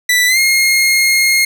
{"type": "tone with pitch glide", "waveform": "sawtooth", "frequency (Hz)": [1975.5, 2142], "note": ["B6", "C7"], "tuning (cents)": [0, 40], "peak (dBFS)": -6, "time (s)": [0.09, 1.45], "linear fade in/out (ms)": 5, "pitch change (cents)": 140, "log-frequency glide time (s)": [0.27, 0.39], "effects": []}